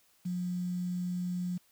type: tone with quantisation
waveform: sine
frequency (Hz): 179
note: F3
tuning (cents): +43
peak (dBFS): -31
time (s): 0.25-1.58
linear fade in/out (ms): 10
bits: 9
effects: white hiss -67 dBFS RMS until 1.71 s